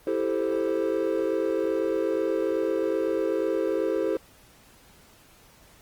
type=chord; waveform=triangle; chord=A minor seventh; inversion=second; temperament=equal; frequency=329.6 / 392 / 440 / 523.3 Hz; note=E4 / G4 / A4 / C5; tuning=0 / 0 / 0 / 0 cents; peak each=-27 dBFS; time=0.07-4.17 s; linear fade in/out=2 ms; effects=pink hiss -55 dBFS RMS until 5.81 s + Opus 24 kbps